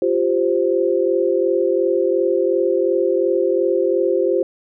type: chord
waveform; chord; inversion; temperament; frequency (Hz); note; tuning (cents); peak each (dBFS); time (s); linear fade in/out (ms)
sine; F suspended second; none; equal; 349.2 / 392 / 523.3; F4 / G4 / C5; 0 / 0 / 0; -19; 0.02-4.43; 2
effects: none

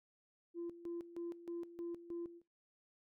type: tone with tremolo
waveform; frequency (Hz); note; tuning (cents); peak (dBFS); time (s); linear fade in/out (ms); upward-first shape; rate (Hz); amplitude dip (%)
sine; 342.1; F4; -36; -39; 0.54-2.42; 50; square; 3.2; 80
effects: noise-tail reverb RT60 0.3 s tail -22 dB re dry + tanh soft clip ceiling -37 dBFS

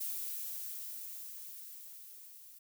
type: noise with level ramp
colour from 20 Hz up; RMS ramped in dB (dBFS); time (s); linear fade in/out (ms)
violet; -38 to -55; 0-2.59; 10
effects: none

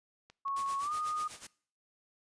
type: click train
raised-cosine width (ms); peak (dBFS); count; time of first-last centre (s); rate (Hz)
0.2; -36; 4; 0.3-0.843; 5.52
type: tone with pitch glide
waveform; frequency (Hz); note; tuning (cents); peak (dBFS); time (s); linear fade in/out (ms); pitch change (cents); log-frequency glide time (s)
sine; 1103 to 1230.9; C#6 to D#6; -9 to -19; -32; 0.45-1.28; 10; +190; 0.79-0.93
type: noise with tremolo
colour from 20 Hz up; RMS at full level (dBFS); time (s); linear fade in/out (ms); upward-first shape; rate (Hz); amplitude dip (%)
white; -44; 0.56-1.47; 5; sine; 8.1; 80
effects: noise-tail reverb RT60 0.5 s tail -22 dB re dry + resampled to 22050 Hz

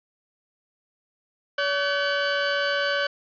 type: tone pair together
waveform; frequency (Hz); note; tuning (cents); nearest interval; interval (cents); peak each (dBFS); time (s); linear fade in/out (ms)
sawtooth; 569 / 1519; C#5 / F#6; +45 / +45; octave + perfect fourth; 1700; -21; 1.58-3.07; 5
effects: resampled to 11025 Hz + 8-bit

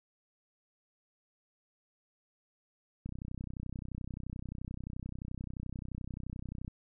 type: click train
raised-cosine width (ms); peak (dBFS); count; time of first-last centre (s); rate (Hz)
5; -28; 115; 3.06-6.679; 31.5
effects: none

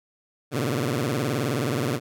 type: tone with vibrato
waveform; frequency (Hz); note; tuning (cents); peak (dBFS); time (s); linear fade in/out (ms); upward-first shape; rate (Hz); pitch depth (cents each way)
15% pulse; 131.1; C3; +4; -17; 0.51-2; 50; sine; 19; 260
effects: none

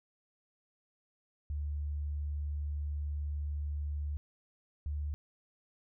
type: tone pair in turn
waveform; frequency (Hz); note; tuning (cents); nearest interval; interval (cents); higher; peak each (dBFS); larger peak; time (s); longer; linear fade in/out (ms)
sine; 73.42 / 73.69; D2 / D2; 0 / +6; unison; 6; second; -33 / -33; neither; 1.5-4.17 / 4.86-5.14; first; 0
effects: none

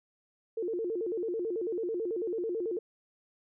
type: tone with vibrato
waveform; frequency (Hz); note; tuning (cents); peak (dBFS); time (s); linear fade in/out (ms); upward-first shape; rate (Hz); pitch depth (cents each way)
sine; 399.1; G4; +31; -30; 0.57-2.79; 5; square; 9.1; 210
effects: none

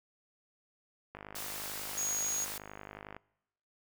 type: click train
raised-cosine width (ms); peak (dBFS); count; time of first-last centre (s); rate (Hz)
0.5; -29; 104; 1.15-3.166; 51.1
type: high-pass noise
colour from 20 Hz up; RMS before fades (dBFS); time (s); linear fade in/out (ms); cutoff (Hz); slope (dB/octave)
white; -41; 1.35-2.58; 5; 510; 96
type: tone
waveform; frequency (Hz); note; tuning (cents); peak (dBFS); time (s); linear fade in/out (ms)
sine; 6645; G#8; 0; -32; 1.97-2.45; 10
effects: noise-tail reverb RT60 0.9 s tail -24 dB re dry

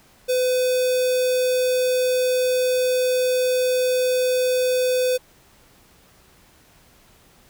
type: tone with notch filter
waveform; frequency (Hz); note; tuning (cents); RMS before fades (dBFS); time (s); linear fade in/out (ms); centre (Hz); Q
square; 505; B4; +39; -20; 0.28-5.18; 20; 1700; 1.3
effects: pink hiss -54 dBFS RMS until 7.49 s

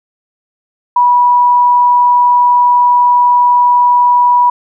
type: tone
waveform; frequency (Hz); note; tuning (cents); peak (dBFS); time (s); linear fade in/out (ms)
sine; 976; B5; -21; -5; 0.96-4.5; 5
effects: none

